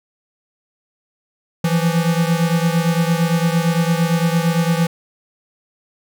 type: beating tone pair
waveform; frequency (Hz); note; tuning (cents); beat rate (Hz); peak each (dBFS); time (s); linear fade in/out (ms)
square; 164.81 / 173.61; E3 / F3; 0 / -10; 8.8; -17 / -20; 1.64-4.87; 5
effects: none